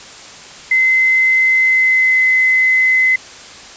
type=tone with pitch glide; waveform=sine; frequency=2056 to 2041 Hz; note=C7 to C7; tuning=-31 to -44 cents; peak=-9 dBFS; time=0.71-3.16 s; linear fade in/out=5 ms; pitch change=-13 cents; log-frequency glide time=1.56-2.23 s; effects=white hiss -35 dBFS RMS until 3.76 s + resampled to 16000 Hz